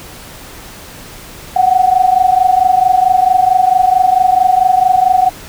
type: tone pair together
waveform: sine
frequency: 732 / 756.5 Hz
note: F#5 / F#5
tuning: -19 / +38 cents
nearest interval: minor second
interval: 57 cents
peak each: -10 dBFS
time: 1.56-5.3 s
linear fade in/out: 5 ms
effects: pink hiss -33 dBFS RMS until 5.48 s